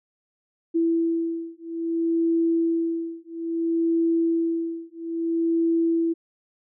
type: beating tone pair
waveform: sine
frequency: 331.5 / 332.1 Hz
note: E4 / E4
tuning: +10 / +13 cents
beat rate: 0.6 Hz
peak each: -24 dBFS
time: 0.74-6.14 s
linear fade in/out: 20 ms
effects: none